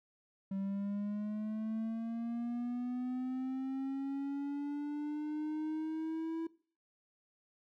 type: linear sweep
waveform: triangle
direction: up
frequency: 193 to 328.7 Hz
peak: -33 dBFS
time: 0.51-6.47 s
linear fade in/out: 5 ms
effects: noise-tail reverb RT60 0.4 s tail -19 dB re dry